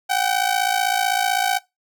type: ring-modulated tone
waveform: sawtooth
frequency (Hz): 762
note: G5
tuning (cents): -49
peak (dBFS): -11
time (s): 0.09-1.59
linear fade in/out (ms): 20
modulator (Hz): 27.9
effects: noise-tail reverb RT60 0.2 s tail -22 dB re dry